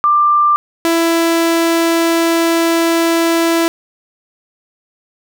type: tone pair in turn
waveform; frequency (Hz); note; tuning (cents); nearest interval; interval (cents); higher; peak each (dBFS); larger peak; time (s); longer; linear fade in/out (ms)
sine / sawtooth; 1186 / 332.8; D6 / E4; +17 / +17; octave + minor seventh; 2200; first; -8 / -7; second; 0.04-0.56 / 0.85-3.68; second; 0
effects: none